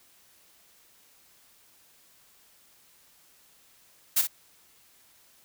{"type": "noise with echo", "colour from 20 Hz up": "blue", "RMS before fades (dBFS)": -22, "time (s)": [4.16, 4.22], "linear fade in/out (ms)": 10, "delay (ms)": 53, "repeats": 1, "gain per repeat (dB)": -8, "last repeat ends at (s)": 4.273, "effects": ["white hiss -60 dBFS RMS until 5.44 s"]}